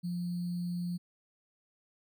sine tone with sample-and-hold, 175.6 Hz, F3, 10 cents sharp, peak -32 dBFS, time 0.03-0.98 s, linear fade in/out 20 ms, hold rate 4410 Hz, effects none

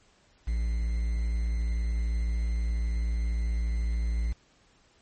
triangle tone with quantisation, 56.8 Hz, A#1, 44 cents flat, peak -23 dBFS, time 0.47-4.33 s, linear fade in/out 10 ms, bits 8, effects pink hiss -63 dBFS RMS until 5.01 s + MP3 32 kbps

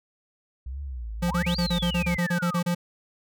sine tone with vibrato, 61.74 Hz, B1, in tune, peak -31 dBFS, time 0.66-2.17 s, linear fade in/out 5 ms, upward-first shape triangle, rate 1.6 Hz, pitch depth 270 cents each way
square tone bursts, 174.61 Hz, F3, in tune, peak -23 dBFS, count 13, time 1.22-2.749 s, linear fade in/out 10 ms, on 89 ms, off 31 ms
sine exponential two-way sweep, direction up then down, 727 to 4794 to 1107 Hz, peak -30 dBFS, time 1.28-2.6 s, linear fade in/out 10 ms, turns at 1.57 s
effects none

